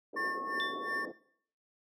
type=band-pass noise; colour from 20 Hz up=pink; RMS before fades=-44 dBFS; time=0.13-1.12 s; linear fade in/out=5 ms; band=300 to 530 Hz; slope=24 dB/octave
type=tone with pitch glide; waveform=sine; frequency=1092 to 1111.1 Hz; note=C#6 to C#6; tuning=-26 to +4 cents; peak=-37 dBFS; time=0.16-1.05 s; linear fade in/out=5 ms; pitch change=+30 cents; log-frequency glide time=0.41-0.68 s
type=tone with tremolo; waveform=triangle; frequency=1792 Hz; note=A6; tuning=31 cents sharp; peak=-30 dBFS; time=0.16-1.06 s; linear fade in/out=10 ms; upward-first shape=sine; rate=2.8 Hz; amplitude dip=90%
type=tone with exponential decay; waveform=sine; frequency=3520 Hz; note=A7; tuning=in tune; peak=-34 dBFS; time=0.6-1.11 s; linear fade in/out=0 ms; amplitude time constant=110 ms
effects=noise-tail reverb RT60 0.6 s tail -18 dB re dry

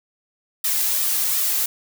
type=noise with flanger; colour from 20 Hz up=blue; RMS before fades=-21 dBFS; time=0.64-1.66 s; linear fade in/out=5 ms; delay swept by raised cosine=1.6 to 2.52 ms; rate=2.7 Hz; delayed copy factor=+0.5; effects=none

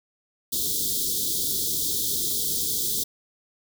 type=band-stop noise; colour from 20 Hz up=white; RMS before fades=-26 dBFS; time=0.52-3.04 s; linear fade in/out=10 ms; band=480 to 3300 Hz; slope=96 dB/octave; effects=none

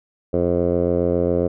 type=tone with low-pass filter; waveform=10% pulse; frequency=87.31 Hz; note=F2; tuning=in tune; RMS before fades=-19 dBFS; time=0.33-1.48 s; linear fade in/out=10 ms; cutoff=530 Hz; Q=3.1; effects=none

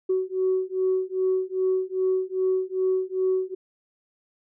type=beating tone pair; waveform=sine; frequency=373.3 / 375.8 Hz; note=F#4 / F#4; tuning=+15 / +27 cents; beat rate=2.5 Hz; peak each=-24 dBFS; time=0.09-3.55 s; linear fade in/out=10 ms; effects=tanh soft clip ceiling -15 dBFS

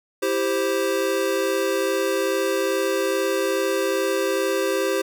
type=chord; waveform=square; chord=C major; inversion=first; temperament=equal; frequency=329.6 / 392 / 523.3 Hz; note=E4 / G4 / C5; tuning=0 / 0 / 0 cents; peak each=-29 / -24 / -25 dBFS; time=0.22-5.02 s; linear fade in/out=10 ms; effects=none

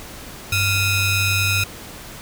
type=ring-modulated tone; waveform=sawtooth; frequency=1297 Hz; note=E6; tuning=28 cents flat; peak=-10 dBFS; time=0.52-1.64 s; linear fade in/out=5 ms; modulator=1200 Hz; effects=pink hiss -37 dBFS RMS until 2.21 s

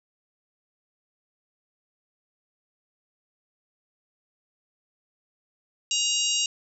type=harmonic tone with a mistuned harmonic; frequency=942 Hz; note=A#5; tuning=18 cents sharp; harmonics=3 / 4 / 5 / 6 / 7 / 8; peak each=-26 / -31 / -34 / -31 / -30 / -30 dBFS; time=5.91-6.46 s; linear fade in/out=2 ms; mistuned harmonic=4; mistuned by=+26 cents; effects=none

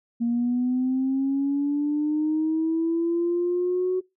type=linear sweep; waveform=sine; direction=up; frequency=233.1 to 371.5 Hz; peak=-20 dBFS; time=0.2-4.01 s; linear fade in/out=20 ms; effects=noise-tail reverb RT60 0.2 s tail -22 dB re dry + tanh soft clip ceiling -16 dBFS

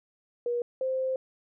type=tone pair in turn; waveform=sine; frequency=480 / 522.1 Hz; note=B4 / C5; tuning=-49 / -4 cents; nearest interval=minor second; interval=145 cents; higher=second; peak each=-26 dBFS; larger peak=neither; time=0.46-0.62 / 0.81-1.16 s; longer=second; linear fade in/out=2 ms; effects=none

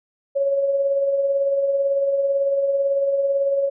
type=tone with tremolo; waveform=sine; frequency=554.4 Hz; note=C#5; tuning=in tune; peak=-15 dBFS; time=0.35-3.7 s; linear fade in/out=20 ms; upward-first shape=triangle; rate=18 Hz; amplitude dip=45%; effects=none

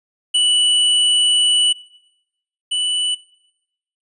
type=tone pair in turn; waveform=square; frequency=2960 / 2971 Hz; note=F#7 / F#7; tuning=0 / +6 cents; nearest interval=unison; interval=6 cents; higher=second; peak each=-13 / -18 dBFS; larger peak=first; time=0.34-1.73 / 2.71-3.15 s; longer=first; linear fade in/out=10 ms; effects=noise-tail reverb RT60 0.9 s tail -21 dB re dry + resampled to 24000 Hz

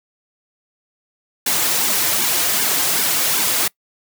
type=noise with flanger; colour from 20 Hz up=white; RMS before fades=-18 dBFS; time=1.46-3.68 s; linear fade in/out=5 ms; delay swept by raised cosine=1.5 to 5.3 ms; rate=2.6 Hz; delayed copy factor=-0.7; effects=noise-tail reverb RT60 0.1 s tail -24 dB re dry + high-pass 150 Hz 12 dB/octave

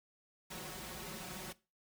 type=noise with comb filter; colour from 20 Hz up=pink; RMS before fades=-45 dBFS; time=0.5-1.53 s; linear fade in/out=10 ms; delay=5.4 ms; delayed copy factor=+0.95; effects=noise-tail reverb RT60 0.3 s tail -20 dB re dry + high-pass 60 Hz 12 dB/octave

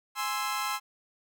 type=chord; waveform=sawtooth; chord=Ab augmented; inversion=none; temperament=equal; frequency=830.6 / 1046.5 / 1318.5 Hz; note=Ab5 / C6 / E6; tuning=0 / 0 / 0 cents; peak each=-32 / -29 / -30 dBFS; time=0.15-0.8 s; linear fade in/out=50 ms; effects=none

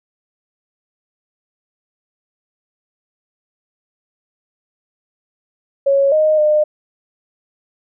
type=tone with pitch steps; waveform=sine; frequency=553 / 619 / 606 Hz; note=C#5 / D#5 / D#5; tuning=-4 / -9 / -46 cents; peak=-10 dBFS; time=5.86-6.64 s; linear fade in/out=10 ms; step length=260 ms; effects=none

